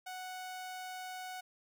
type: tone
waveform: sawtooth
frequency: 740 Hz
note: F#5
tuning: in tune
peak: -38 dBFS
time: 0.06-1.41 s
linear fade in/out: 10 ms
effects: none